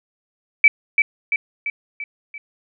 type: tone with echo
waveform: sine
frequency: 2305 Hz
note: D7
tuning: 33 cents flat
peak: -6 dBFS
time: 0.64-0.68 s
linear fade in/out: 2 ms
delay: 340 ms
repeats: 5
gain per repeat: -5 dB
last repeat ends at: 2.38 s
effects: none